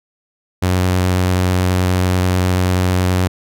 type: tone with vibrato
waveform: sawtooth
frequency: 91.5 Hz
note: F#2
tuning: 19 cents flat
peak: -9 dBFS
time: 0.62-3.28 s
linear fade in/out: 10 ms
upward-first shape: sine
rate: 9.3 Hz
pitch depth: 11 cents each way
effects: none